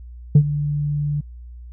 sine tone with ADSR envelope, 146.83 Hz, D3, in tune, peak -3 dBFS, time 0.35-1.21 s, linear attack 5 ms, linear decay 71 ms, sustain -16 dB, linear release 10 ms, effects tanh soft clip ceiling -5 dBFS + added 60 Hz sine -35 dBFS peak until 1.72 s

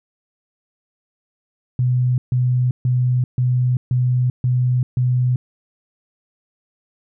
sine tone bursts, 125.3 Hz, B2, 25 cents sharp, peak -14 dBFS, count 7, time 1.79-5.36 s, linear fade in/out 2 ms, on 390 ms, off 140 ms, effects none

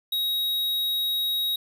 square tone, 3800 Hz, A#7, 33 cents sharp, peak -24 dBFS, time 0.12-1.56 s, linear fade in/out 5 ms, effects none

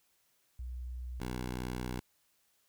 sine / 10% pulse tone pair in turn, 61.74 / 62.02 Hz, B1 / B1, 0 / +8 cents, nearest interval unison, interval 8 cents, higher second, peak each -38 / -28 dBFS, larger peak second, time 0.59-1.2 / 1.2-2 s, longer second, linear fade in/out 5 ms, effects white hiss -73 dBFS RMS until 2.68 s

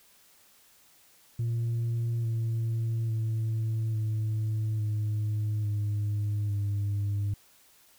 sine tone with pitch steps, 116.54 / 113.88 / 111.28 / 108.74 / 106.25 / 103.83 / 101.45 Hz, A#2 / A#2 / A2 / A2 / G#2 / G#2 / G#2, 0 / -40 / +20 / -20 / +40 / 0 / -40 cents, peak -24 dBFS, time 1.39-7.34 s, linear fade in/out 5 ms, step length 850 ms, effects tanh soft clip ceiling -25 dBFS + white hiss -60 dBFS RMS until 7.98 s

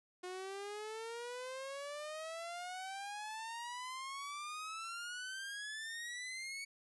sawtooth exponential sweep, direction up, 359.7 to 2244 Hz, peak -39 dBFS, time 0.23-6.65 s, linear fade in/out 10 ms, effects resampled to 24000 Hz

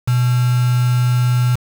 sine tone with quantisation, 123.47 Hz, B2, in tune, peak -12 dBFS, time 0.07-1.56 s, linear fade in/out 10 ms, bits 4, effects none

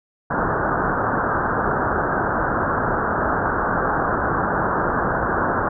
white low-pass noise, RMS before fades -21 dBFS, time 0.3-5.69 s, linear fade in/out 10 ms, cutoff 1600 Hz, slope 96 dB/octave, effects none

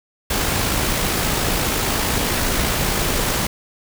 pink noise with amplitude modulation, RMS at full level -19 dBFS, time 0.3-3.47 s, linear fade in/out 5 ms, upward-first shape sine, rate 55 Hz, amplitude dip 25%, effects none

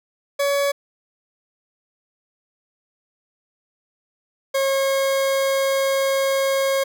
40% pulse tone pair in turn, 564 / 542.7 Hz, C#5 / C#5, +30 / -37 cents, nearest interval minor second, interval 67 cents, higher first, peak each -17 dBFS, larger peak neither, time 0.39-0.72 / 4.54-6.84 s, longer second, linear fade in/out 10 ms, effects none

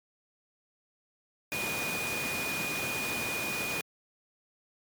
sine tone in noise, 2459 Hz, D#7, 21 cents flat, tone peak -33 dBFS, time 1.52-3.81 s, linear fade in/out 0 ms, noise pink, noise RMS -34 dBFS, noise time 1.52-3.81 s, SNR -2 dB, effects high-pass 150 Hz 12 dB/octave + MP3 96 kbps

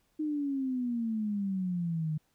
sine exponential sweep, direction down, 311.1 to 151.7 Hz, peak -29 dBFS, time 0.19-2.18 s, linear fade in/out 10 ms, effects pink hiss -73 dBFS RMS until 2.34 s

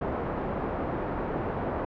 white low-pass noise, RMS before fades -31 dBFS, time 0.01-1.85 s, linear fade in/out 5 ms, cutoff 730 Hz, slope 12 dB/octave, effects low-pass 2000 Hz 12 dB/octave

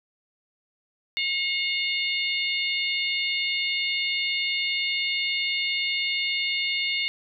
harmonic tone with a mistuned harmonic, 721 Hz, F#5, 45 cents flat, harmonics 3 / 4 / 5 / 6, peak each -27 / -29 / -31 / -33 dBFS, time 1.17-7.08 s, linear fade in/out 0 ms, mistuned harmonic 4, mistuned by -23 cents, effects none

